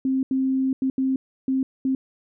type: tone bursts at uneven times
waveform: sine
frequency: 264.2 Hz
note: C4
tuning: 17 cents sharp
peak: -19 dBFS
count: 6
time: 0.05-0.23 / 0.31-0.73 / 0.82-0.9 / 0.98-1.16 / 1.48-1.63 / 1.85-1.95 s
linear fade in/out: 2 ms
effects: none